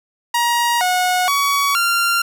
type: tone with pitch steps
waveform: sawtooth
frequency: 948 / 729 / 1128 / 1385 Hz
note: A#5 / F#5 / C#6 / F6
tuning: +29 / -26 / +30 / -15 cents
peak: -11 dBFS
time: 0.34-2.22 s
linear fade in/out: 5 ms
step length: 470 ms
effects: none